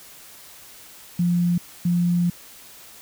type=tone bursts at uneven times; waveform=sine; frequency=174.61 Hz; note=F3; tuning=in tune; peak=-17 dBFS; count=2; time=1.19-1.58 / 1.85-2.3 s; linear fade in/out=5 ms; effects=white hiss -45 dBFS RMS until 3.01 s